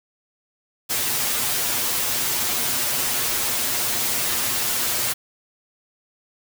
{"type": "noise with comb filter", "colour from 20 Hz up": "white", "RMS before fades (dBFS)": -23, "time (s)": [0.89, 5.14], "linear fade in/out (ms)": 20, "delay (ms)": 8.3, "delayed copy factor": 0.85, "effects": []}